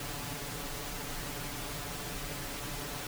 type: noise with comb filter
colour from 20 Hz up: pink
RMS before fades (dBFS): -39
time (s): 0-3.07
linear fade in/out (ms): 2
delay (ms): 6.9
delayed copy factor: +0.95
effects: none